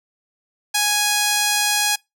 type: tone with band-pass filter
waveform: sawtooth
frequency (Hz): 830.6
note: G#5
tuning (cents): 0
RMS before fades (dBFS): -19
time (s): 0.74-1.96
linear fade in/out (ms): 10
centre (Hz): 7100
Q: 0.58
effects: noise-tail reverb RT60 0.2 s tail -25 dB re dry